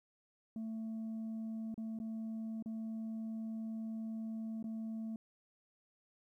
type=tone with dropouts; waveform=sine; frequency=222.5 Hz; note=A3; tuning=20 cents sharp; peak=-36 dBFS; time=0.56-5.16 s; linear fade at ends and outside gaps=2 ms; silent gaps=1.743-1.778 / 1.989-2 / 2.625-2.659 / 4.627-4.641 s; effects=tanh soft clip ceiling -38 dBFS + 13-bit